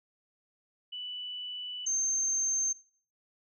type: tone pair in turn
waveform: sine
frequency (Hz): 2972 / 6321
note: F#7 / G8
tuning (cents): +7 / +13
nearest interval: octave + minor second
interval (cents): 1306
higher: second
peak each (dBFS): -37 / -27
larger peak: second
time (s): 0.92-1.86 / 1.86-2.73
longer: first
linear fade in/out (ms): 10
effects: noise-tail reverb RT60 0.5 s tail -21 dB re dry